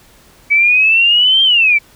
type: exponential two-way sweep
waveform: sine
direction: up then down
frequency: 2274 to 3189 to 2274 Hz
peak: -7 dBFS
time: 0.5-1.79 s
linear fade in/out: 20 ms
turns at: 1.43 s
effects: pink hiss -46 dBFS RMS until 1.95 s